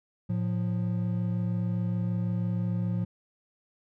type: tone pair together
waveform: triangle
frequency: 111.63 / 177.2 Hz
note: A2 / F3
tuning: +25 / +25 cents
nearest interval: minor sixth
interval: 800 cents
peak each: -27 dBFS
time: 0.29-3.05 s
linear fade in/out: 10 ms
effects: none